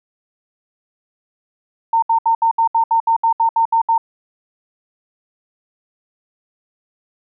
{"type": "tone bursts", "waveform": "sine", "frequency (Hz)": 911, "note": "A#5", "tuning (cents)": -40, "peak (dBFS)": -11, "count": 13, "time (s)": [1.93, 3.98], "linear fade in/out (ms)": 5, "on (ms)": 94, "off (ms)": 69, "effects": []}